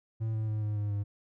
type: tone with pitch steps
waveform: triangle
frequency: 111.4 / 109.42 / 107.48 / 105.57 / 103.7 / 101.86 Hz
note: A2 / A2 / A2 / G#2 / G#2 / G#2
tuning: +22 / -9 / -40 / +29 / -2 / -33 cents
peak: -27 dBFS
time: 0.2-1.04 s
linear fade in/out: 20 ms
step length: 140 ms
effects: none